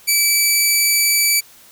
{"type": "tone", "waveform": "10% pulse", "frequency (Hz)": 2308, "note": "D7", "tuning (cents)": -31, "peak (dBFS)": -4, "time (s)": [0.07, 1.41], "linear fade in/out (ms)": 20, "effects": ["white hiss -46 dBFS RMS until 1.71 s"]}